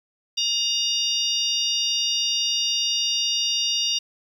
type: harmonic tone with a mistuned harmonic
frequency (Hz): 946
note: A#5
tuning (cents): +25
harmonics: 3 / 4 / 5 / 6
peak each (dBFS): -25 / -26 / -27 / -28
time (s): 0.37-3.99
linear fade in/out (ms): 10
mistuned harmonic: 4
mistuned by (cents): -54
effects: 8-bit

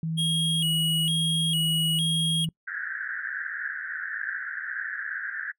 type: tone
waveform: sine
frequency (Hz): 161.9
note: E3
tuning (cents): -31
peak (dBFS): -26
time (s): 0.03-2.49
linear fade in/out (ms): 2
type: tone with vibrato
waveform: square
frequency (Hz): 3085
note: G7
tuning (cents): -28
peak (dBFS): -25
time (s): 0.17-2.46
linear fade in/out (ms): 20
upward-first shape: square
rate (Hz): 1.1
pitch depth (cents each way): 100
type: band-pass noise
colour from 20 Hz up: pink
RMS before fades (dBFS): -33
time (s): 2.67-5.52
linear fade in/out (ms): 10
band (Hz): 1500 to 1800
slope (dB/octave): 96
effects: noise-tail reverb RT60 0.1 s tail -24 dB re dry

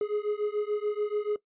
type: beating tone pair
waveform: triangle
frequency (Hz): 415.3 / 422.2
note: G#4 / G#4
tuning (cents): 0 / +29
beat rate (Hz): 6.9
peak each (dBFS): -28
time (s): 0.01-1.36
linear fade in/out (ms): 2
effects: noise-tail reverb RT60 0.1 s tail -19 dB re dry + resampled to 8000 Hz

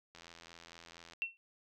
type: click train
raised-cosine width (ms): 0.2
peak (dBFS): -35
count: 84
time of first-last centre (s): 0.15-1.135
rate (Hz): 84.3
type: tone with exponential decay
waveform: sine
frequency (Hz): 2711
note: E7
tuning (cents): +48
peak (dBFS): -29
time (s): 1.22-1.37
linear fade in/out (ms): 0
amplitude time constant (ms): 31
effects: none

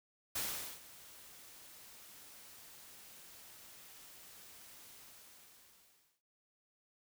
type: noise with ADSR envelope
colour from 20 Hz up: white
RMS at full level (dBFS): -37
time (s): 0.35-6.22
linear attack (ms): 8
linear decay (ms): 430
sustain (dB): -19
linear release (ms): 1300
effects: none

